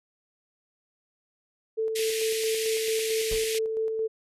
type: tone with tremolo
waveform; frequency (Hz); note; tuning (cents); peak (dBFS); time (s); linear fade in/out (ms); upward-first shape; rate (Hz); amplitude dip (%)
sine; 442.8; A4; +11; -24; 1.77-4.08; 20; square; 4.5; 30
type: band-pass noise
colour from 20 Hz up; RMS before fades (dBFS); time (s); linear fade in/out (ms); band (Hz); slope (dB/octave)
pink; -33; 1.95-3.59; 10; 2000 to 13000; 48
type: noise with exponential decay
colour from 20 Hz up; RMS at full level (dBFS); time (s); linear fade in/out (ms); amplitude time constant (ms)
brown; -31; 3.31-3.53; 5; 47
effects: resampled to 32000 Hz